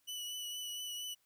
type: tone with vibrato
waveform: sawtooth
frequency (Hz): 2960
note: F#7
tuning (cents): 0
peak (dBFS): -37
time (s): 0.07-1.15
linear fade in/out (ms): 20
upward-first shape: triangle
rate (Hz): 4.3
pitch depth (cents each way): 24
effects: white hiss -75 dBFS RMS until 1.25 s